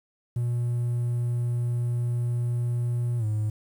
triangle tone with pitch glide, 120.3 to 107.18 Hz, B2 to A2, -45 to -45 cents, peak -21 dBFS, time 0.36-3.5 s, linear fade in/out 5 ms, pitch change -200 cents, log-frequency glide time 3.18-3.25 s, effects tanh soft clip ceiling -17 dBFS + 9-bit

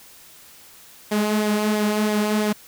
sawtooth tone with flanger, 211.4 Hz, G#3, 31 cents sharp, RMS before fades -21 dBFS, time 1.11-2.53 s, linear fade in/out 10 ms, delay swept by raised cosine 0.7 to 4.2 ms, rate 3 Hz, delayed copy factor -0.5, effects white hiss -47 dBFS RMS until 2.67 s

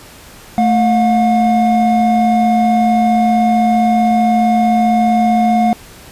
triangle tone pair together, 220.8 / 717.8 Hz, A3 / F5, +6 / +47 cents, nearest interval octave + minor sixth, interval 2041 cents, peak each -10 dBFS, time 0.58-5.73 s, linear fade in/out 0 ms, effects pink hiss -38 dBFS RMS until 6.11 s + resampled to 32000 Hz

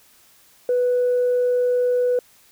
sine tone, 494 Hz, B4, in tune, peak -15 dBFS, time 0.69-2.19 s, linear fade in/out 2 ms, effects tanh soft clip ceiling -13 dBFS + white hiss -54 dBFS RMS until 2.51 s

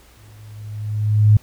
sine tone with exponential growth, 106 Hz, G#2, 36 cents sharp, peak -6 dBFS, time 0.17-1.37 s, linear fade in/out 5 ms, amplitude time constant 260 ms, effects added 60 Hz sine -51 dBFS peak until 1.42 s + pink hiss -51 dBFS RMS until 1.42 s

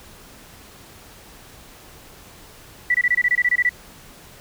sine tone bursts, 1963 Hz, B6, 11 cents flat, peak -14 dBFS, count 12, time 2.9-3.693 s, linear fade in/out 5 ms, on 45 ms, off 23 ms, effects pink hiss -45 dBFS RMS until 4.4 s

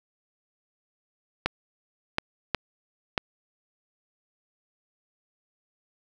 clicks, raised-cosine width 0.3 ms, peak -7 dBFS, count 4, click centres 1.46 / 2.184 / 2.547 / 3.178 s, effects 8-bit

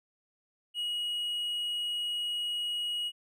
triangle tone, 2900 Hz, F#7, 35 cents flat, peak -29 dBFS, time 0.74-3.12 s, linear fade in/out 50 ms, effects none

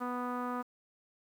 sawtooth tone with low-pass filter, 246.9 Hz, B3, in tune, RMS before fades -36 dBFS, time 0-0.63 s, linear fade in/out 20 ms, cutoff 1200 Hz, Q 4.2, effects 10-bit

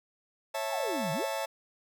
40% pulse chord, A major, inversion first, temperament just, 550 / 660 / 880 Hz, C#5 / E5 / A5, -14 / +2 / 0 cents, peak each -35 dBFS, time 0.54-1.46 s, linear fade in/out 10 ms
sine exponential two-way sweep, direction down then up, 940 to 144.6 to 625 Hz, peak -33 dBFS, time 0.7-1.26 s, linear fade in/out 10 ms, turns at 1.12 s
effects none

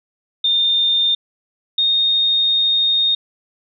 sine tone pair in turn, 3622 / 3694 Hz, A7 / A#7, +49 / -16 cents, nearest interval unison, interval 35 cents, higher second, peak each -13 dBFS, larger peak neither, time 0.44-1.15 / 1.78-3.15 s, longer second, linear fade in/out 5 ms, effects none

